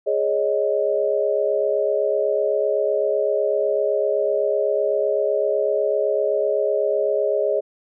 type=chord; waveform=sine; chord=Ab suspended fourth; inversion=none; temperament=equal; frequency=415.3 / 554.4 / 622.3 Hz; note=Ab4 / Db5 / Eb5; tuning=0 / 0 / 0 cents; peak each=-22 dBFS; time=0.06-7.61 s; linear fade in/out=20 ms; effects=none